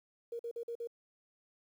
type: tone bursts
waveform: sine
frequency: 468.5 Hz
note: A#4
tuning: 9 cents sharp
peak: -37 dBFS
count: 5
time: 0.32-0.873 s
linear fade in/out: 5 ms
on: 73 ms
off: 47 ms
effects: 11-bit